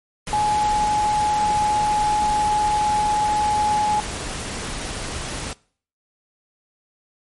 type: tone in noise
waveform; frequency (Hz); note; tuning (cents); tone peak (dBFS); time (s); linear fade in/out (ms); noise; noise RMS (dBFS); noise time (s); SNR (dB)
sine; 843; G#5; +26; -17; 0.33-4; 0; pink; -29; 0.27-5.53; +9
effects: noise-tail reverb RT60 0.5 s tail -23 dB re dry + MP3 48 kbps